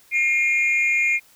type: tone pair together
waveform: sine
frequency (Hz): 2130 / 2425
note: C7 / D#7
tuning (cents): +30 / -45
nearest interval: major second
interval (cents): 225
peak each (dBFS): -18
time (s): 0.11-1.2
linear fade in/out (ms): 50
effects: tanh soft clip ceiling -13 dBFS + white hiss -54 dBFS RMS until 1.35 s